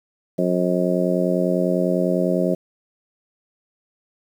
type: harmonic tone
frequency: 90 Hz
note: F#2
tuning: 47 cents flat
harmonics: 2 / 3 / 4 / 5 / 6 / 7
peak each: -22 / -26 / -24 / -29 / -24 / -24 dBFS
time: 0.38-2.55 s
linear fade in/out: 10 ms
effects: 8-bit